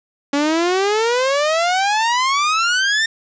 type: exponential sweep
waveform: sawtooth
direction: up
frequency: 279.4 to 1831 Hz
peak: -11 dBFS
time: 0.33-3.06 s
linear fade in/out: 5 ms
effects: resampled to 16000 Hz + 7-bit